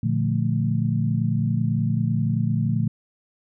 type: chord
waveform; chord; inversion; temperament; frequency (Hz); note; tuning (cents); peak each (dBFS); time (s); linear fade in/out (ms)
sine; Bb major seventh; none; equal; 116.54 / 146.83 / 174.61 / 220; Bb2 / D3 / F3 / A3; 0 / 0 / 0 / 0; -23 / -25 / -27 / -26; 0.03-2.88; 5
effects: none